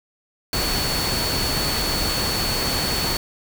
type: tone in noise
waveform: sine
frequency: 4435 Hz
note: C#8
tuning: in tune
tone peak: -25 dBFS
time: 0.53-3.17 s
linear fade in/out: 2 ms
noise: pink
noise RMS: -24 dBFS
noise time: 0.53-3.17 s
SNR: -4 dB
effects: none